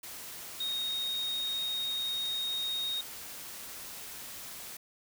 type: tone in noise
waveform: sine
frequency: 3729 Hz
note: A#7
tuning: in tune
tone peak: -31 dBFS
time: 0.6-3.01 s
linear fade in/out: 5 ms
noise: white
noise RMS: -44 dBFS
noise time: 0.03-4.77 s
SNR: +10 dB
effects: none